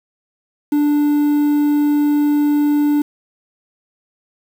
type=tone with quantisation; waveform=triangle; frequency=293.7 Hz; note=D4; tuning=in tune; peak=-10 dBFS; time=0.72-3.02 s; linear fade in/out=5 ms; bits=6; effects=none